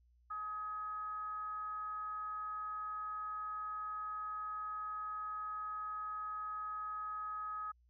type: tone with frequency modulation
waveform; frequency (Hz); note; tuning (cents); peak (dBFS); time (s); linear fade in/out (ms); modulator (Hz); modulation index
sine; 1264; D#6; +27; -39; 0.3-7.72; 10; 417; 0.25
effects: added 60 Hz sine -66 dBFS peak until 7.89 s